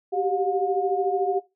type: tone cluster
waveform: sine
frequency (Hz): 382 / 395.6 / 717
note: G4 / G4 / F5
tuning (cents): -45 / +16 / +45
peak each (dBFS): -26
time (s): 0.12-1.4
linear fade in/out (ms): 20
effects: noise-tail reverb RT60 0.2 s tail -17 dB re dry